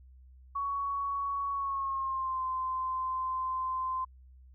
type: tone with pitch glide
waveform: sine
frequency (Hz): 1118 to 1037.1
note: C#6 to C6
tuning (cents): +14 to -16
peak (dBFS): -30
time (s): 0.55-4.05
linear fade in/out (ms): 10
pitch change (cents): -130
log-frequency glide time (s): 1.52-2.43
effects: added 64 Hz sine -52 dBFS peak until 4.54 s